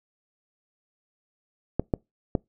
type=clicks; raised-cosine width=2 ms; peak=-9 dBFS; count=3; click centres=1.796 / 1.938 / 2.352 s; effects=noise-tail reverb RT60 0.2 s tail -26 dB re dry